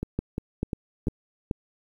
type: two click trains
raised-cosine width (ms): 3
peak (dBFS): -16 / -13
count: 4 / 4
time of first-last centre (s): 0.03-1.083 / 0.19-1.512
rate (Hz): 2.85 / 2.27
effects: 9-bit